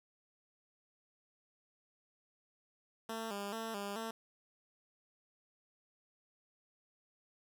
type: tone with vibrato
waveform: 10% pulse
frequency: 212.8 Hz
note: G#3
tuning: 42 cents sharp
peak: -31 dBFS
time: 3.09-4.11 s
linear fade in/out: 5 ms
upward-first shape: square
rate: 2.3 Hz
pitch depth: 96 cents each way
effects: none